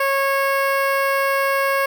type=tone with notch filter; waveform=15% pulse; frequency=548 Hz; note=C#5; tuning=20 cents flat; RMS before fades=-19 dBFS; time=0-1.86 s; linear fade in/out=5 ms; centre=6600 Hz; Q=0.77; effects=none